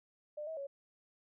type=tone with pitch steps; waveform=sine; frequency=599 / 641 / 557 Hz; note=D5 / E5 / C#5; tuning=+34 / -49 / +8 cents; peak=-39 dBFS; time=0.37-0.67 s; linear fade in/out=10 ms; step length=100 ms; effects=none